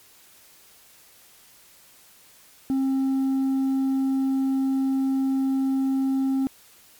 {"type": "tone with hard clipping", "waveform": "triangle", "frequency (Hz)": 267.4, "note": "C4", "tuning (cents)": 38, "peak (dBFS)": -19, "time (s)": [2.7, 6.47], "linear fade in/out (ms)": 0, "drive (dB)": 1, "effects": ["white hiss -53 dBFS RMS until 6.99 s", "MP3 96 kbps"]}